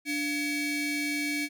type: ring-modulated tone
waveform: 45% pulse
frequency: 987.8 Hz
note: B5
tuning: in tune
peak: -25 dBFS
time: 0.05-1.49 s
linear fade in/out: 50 ms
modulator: 1280 Hz
effects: none